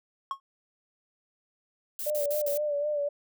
triangle tone with exponential decay, 1090 Hz, C#6, 29 cents flat, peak -23 dBFS, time 0.31-0.4 s, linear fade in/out 1 ms, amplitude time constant 18 ms
violet noise bursts, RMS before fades -35 dBFS, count 4, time 1.99-2.574 s, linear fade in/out 0 ms, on 110 ms, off 48 ms
sine tone with vibrato, 587.3 Hz, D5, in tune, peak -26 dBFS, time 2.06-3.09 s, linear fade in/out 10 ms, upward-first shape sine, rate 3.9 Hz, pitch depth 45 cents each way
effects none

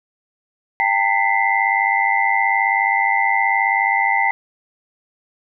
sine tone cluster, 791 / 906 / 1989 / 2088 Hz, G5 / A#5 / B6 / C7, +15 / -50 / +12 / -4 cents, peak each -20 dBFS, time 0.8-4.31 s, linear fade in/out 0 ms, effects none

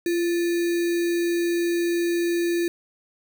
sine tone with sample-and-hold, 342.9 Hz, F4, 32 cents flat, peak -20 dBFS, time 0.06-2.68 s, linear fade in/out 2 ms, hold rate 2100 Hz, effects none

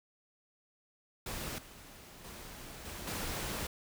pink noise with level steps, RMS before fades -40 / -53 / -48 / -44 / -38 dBFS, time 1.26-3.67 s, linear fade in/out 5 ms, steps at 1.58 / 2.24 / 2.85 / 3.07 s, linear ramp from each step 5 ms, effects none

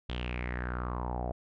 sawtooth tone with low-pass filter sweep, 61.1 Hz, B1, 18 cents flat, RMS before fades -35 dBFS, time 0.09-1.32 s, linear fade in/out 5 ms, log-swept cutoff 3400 to 660 Hz, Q 5.7, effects none

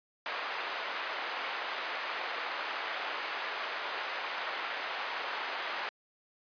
pink band-pass noise, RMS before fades -37 dBFS, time 0.26-5.89 s, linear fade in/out 0 ms, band 800 to 2800 Hz, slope 12 dB/octave, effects high-pass 300 Hz 12 dB/octave + resampled to 11025 Hz

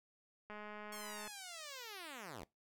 click train, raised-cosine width 0.5 ms, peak -35 dBFS, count 164, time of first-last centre 0.5-1.276 s, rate 210 Hz
5% pulse linear sweep, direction down, 1100 to 62.5 Hz, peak -36 dBFS, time 0.92-2.44 s, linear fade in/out 5 ms
effects noise-tail reverb RT60 0.2 s tail -22 dB re dry

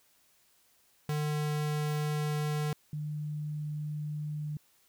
square / sine tone pair in turn, 150.2 / 150.2 Hz, D3 / D3, +39 / +39 cents, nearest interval unison, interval 0 cents, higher neither, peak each -30 / -33 dBFS, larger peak first, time 1.09-2.73 / 2.93-4.57 s, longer neither, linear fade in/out 2 ms, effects white hiss -67 dBFS RMS until 4.88 s

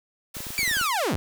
white high-pass noise, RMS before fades -36 dBFS, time 0.34-0.88 s, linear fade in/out 10 ms, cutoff 430 Hz, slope 96 dB/octave
clicks, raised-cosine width 3 ms, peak -26 dBFS, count 10, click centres 0.368 / 0.405 / 0.468 / 0.505 / 0.591 / 0.631 / 0.678 / 0.713 / 0.769 / 0.813 s
sawtooth linear sweep, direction down, 2349 to 43.65 Hz, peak -19 dBFS, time 0.58-1.16 s, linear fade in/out 0 ms
effects none

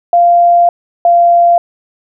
sine tone pair in turn, 694 / 690.9 Hz, F5 / F5, -11 / -19 cents, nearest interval unison, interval 8 cents, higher first, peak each -4 dBFS, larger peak neither, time 0.13-0.69 / 1.05-1.58 s, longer first, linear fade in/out 2 ms, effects none

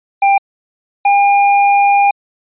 square tone pair in turn, 793 / 805 Hz, G5 / G5, +20 / +46 cents, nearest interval unison, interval 26 cents, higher second, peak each -8 / -8 dBFS, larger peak neither, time 0.22-0.38 / 1.05-2.11 s, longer second, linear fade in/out 5 ms, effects resampled to 8000 Hz

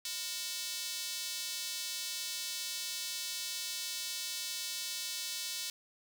square tone with high-pass filter, 203.7 Hz, G#3, 33 cents flat, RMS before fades -39 dBFS, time 0.05-5.7 s, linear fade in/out 2 ms, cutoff 4200 Hz, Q 1.4, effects none

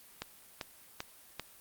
click train, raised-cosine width 0.2 ms, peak -19 dBFS, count 4, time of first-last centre 0.22-1.396 s, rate 2.55 Hz, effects white hiss -57 dBFS RMS until 1.6 s + Opus 32 kbps

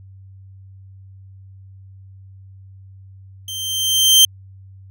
sawtooth tone with level ramp, 3136 Hz, G7, in tune, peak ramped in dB -24 to -3 dBFS, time 3.48-4.25 s, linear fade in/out 2 ms, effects added 96 Hz sine -39 dBFS peak until 4.9 s

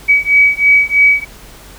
sine beating tone pair, 2272 / 2275.1 Hz, C#7 / C#7, +42 / +44 cents, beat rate 3.1 Hz, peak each -10 dBFS, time 0.08-1.25 s, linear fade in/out 20 ms, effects added 47 Hz sine -38 dBFS peak until 1.78 s + pink hiss -38 dBFS RMS until 1.78 s

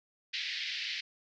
pink band-pass noise, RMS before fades -37 dBFS, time 0.33-1.01 s, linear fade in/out 10 ms, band 1900 to 5000 Hz, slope 48 dB/octave, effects none

